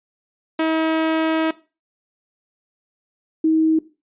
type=tone pair in turn; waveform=sawtooth / sine; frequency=320 / 318 Hz; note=D#4 / D#4; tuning=+49 / +38 cents; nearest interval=unison; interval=11 cents; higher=first; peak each=-13 dBFS; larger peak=neither; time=0.59-1.51 / 3.44-3.79 s; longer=first; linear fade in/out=5 ms; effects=noise-tail reverb RT60 0.3 s tail -17 dB re dry + resampled to 8000 Hz